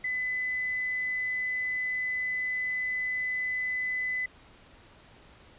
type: tone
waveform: sine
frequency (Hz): 2008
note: B6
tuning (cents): +28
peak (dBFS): -28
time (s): 0.04-4.26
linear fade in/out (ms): 5
effects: pink hiss -55 dBFS RMS until 5.58 s + resampled to 8000 Hz